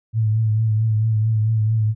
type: tone with vibrato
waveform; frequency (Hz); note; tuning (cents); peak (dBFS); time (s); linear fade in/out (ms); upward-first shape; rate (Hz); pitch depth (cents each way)
sine; 109.7; A2; -5; -15; 0.13-1.95; 50; triangle; 4.5; 47
effects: none